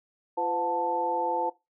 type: tone cluster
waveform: sine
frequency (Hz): 343.9 / 508 / 720 / 882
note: F4 / B4 / F#5 / A5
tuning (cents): -27 / +49 / -47 / +4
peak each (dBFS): -35 / -32 / -35 / -27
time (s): 0.37-1.5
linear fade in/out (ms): 10
effects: noise-tail reverb RT60 0.2 s tail -18 dB re dry